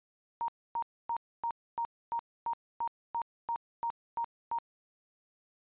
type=tone bursts; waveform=sine; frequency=932.3 Hz; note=A#5; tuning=in tune; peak=-30 dBFS; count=13; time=0.41-4.586 s; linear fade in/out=0 ms; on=72 ms; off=270 ms; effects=resampled to 8000 Hz